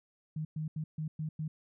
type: tone bursts at uneven times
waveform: sine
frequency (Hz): 155.56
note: D#3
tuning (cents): 0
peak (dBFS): -33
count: 6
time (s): 0.36-0.45 / 0.56-0.68 / 0.76-0.84 / 0.98-1.08 / 1.19-1.29 / 1.39-1.48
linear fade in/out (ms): 5
effects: none